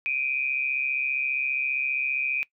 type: tone pair together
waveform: sine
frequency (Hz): 2354 / 2489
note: D7 / D#7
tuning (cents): +3 / 0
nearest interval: minor second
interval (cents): 97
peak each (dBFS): -29 / -26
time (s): 0.06-2.43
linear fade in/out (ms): 0
effects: noise-tail reverb RT60 0.1 s tail -21 dB re dry